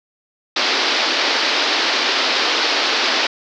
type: band-pass noise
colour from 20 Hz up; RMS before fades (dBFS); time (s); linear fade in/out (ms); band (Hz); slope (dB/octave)
white; -18; 0.56-3.27; 5; 260 to 5100; 48
effects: none